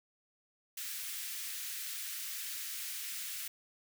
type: high-pass noise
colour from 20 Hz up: white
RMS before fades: -41 dBFS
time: 0.77-3.48 s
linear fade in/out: 5 ms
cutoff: 1600 Hz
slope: 24 dB/octave
effects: none